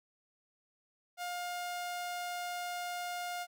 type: tone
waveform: sawtooth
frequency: 709 Hz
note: F5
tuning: 26 cents sharp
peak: -33 dBFS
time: 1.17-3.47 s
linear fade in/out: 50 ms
effects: none